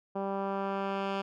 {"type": "tone with low-pass filter sweep", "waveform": "10% pulse", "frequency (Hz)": 196, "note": "G3", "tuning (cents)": 0, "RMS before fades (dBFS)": -33, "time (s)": [0.15, 1.22], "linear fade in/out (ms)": 10, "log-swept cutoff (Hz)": [800, 3200], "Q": 1, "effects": []}